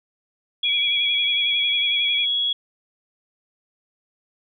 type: tone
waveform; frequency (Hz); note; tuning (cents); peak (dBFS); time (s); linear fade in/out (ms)
sine; 3342; G#7; +10; -19; 0.63-2.53; 5
type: tone with vibrato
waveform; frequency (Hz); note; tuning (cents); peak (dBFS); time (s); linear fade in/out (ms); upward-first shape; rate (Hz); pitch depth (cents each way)
sine; 2349; D7; 0; -24; 0.64-2.26; 20; sine; 11; 51
effects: none